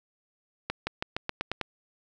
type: accelerating click train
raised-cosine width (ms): 0.3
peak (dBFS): -13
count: 8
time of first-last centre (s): 0.7-1.613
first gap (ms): 170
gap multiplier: 0.91
effects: none